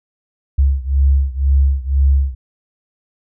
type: beating tone pair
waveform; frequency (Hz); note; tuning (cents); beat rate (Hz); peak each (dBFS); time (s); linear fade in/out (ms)
sine; 67.8 / 69.8; C#2 / C#2; -38 / +13; 2; -13 / -15; 0.58-2.35; 10
effects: none